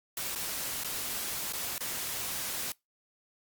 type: noise with dropouts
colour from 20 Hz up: white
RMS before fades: -35 dBFS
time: 0.17-2.72 s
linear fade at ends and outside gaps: 2 ms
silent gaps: 0.351-0.358 / 0.836-0.845 / 1.525-1.534 / 1.781-1.806 s
effects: noise-tail reverb RT60 0.2 s tail -25 dB re dry + Opus 48 kbps